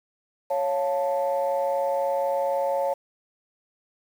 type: chord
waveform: sine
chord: Db augmented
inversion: none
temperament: equal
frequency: 554.4 / 698.5 / 880 Hz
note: Db5 / F5 / A5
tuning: 0 / 0 / 0 cents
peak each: -23 / -29 / -28 dBFS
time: 0.5-2.94 s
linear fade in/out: 10 ms
effects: tanh soft clip ceiling -15 dBFS + 8-bit